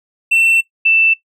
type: tone pair in turn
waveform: triangle / sine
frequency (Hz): 2690 / 2661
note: E7 / E7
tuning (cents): +34 / +16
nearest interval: unison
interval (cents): 18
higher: first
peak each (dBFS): -8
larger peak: neither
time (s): 0.31-0.61 / 0.85-1.14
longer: first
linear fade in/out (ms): 10
effects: noise-tail reverb RT60 0.1 s tail -17 dB re dry